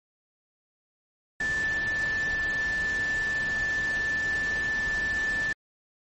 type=tone in noise; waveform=sine; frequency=1760 Hz; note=A6; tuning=in tune; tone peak=-25 dBFS; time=1.4-5.53 s; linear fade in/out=5 ms; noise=pink; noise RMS=-38 dBFS; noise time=1.4-5.53 s; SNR=+10 dB; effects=MP3 32 kbps

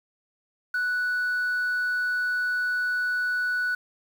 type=tone; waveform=sine; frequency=1480 Hz; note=F#6; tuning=in tune; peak=-21 dBFS; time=0.74-3.75 s; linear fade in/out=5 ms; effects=tanh soft clip ceiling -22 dBFS + 8-bit

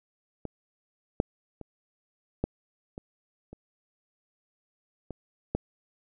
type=clicks; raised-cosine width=2 ms; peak=-21 / -9 / -27 / -13 / -25 / -30 / -23 / -13 dBFS; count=8; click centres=0.453 / 1.201 / 1.613 / 2.44 / 2.979 / 3.53 / 5.107 / 5.55 s; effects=none

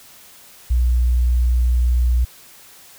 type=tone; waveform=sine; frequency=60.8 Hz; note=B1; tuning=26 cents flat; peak=-13 dBFS; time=0.7-2.25 s; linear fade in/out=10 ms; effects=white hiss -45 dBFS RMS until 2.98 s

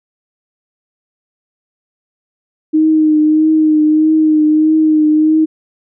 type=tone with vibrato; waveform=sine; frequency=310 Hz; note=D#4; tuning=6 cents flat; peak=-7 dBFS; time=2.73-5.46 s; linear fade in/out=20 ms; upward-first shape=triangle; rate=1.6 Hz; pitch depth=31 cents each way; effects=none

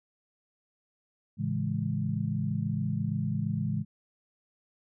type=chord; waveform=sine; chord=A major seventh; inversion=none; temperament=equal; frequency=110 / 138.59 / 164.81 / 207.7 Hz; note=A2 / C#3 / E3 / G#3; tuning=0 / 0 / 0 / 0 cents; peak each=-33 dBFS; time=1.37-3.85 s; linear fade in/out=50 ms; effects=none

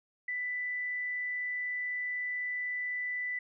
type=tone; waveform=sine; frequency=1986 Hz; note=B6; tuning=9 cents sharp; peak=-32 dBFS; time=0.28-3.39 s; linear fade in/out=5 ms; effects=none

